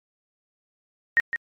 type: tone with echo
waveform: sine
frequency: 1864.7 Hz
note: A#6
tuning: in tune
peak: -14 dBFS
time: 1.17-1.2 s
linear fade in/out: 0 ms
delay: 160 ms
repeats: 1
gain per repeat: -9 dB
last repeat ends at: 1.36 s
effects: MP3 64 kbps